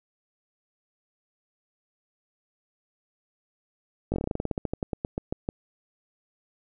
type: slowing click train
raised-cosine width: 2 ms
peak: -14 dBFS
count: 21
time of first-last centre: 4.12-5.489 s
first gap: 19 ms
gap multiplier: 1.12
effects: none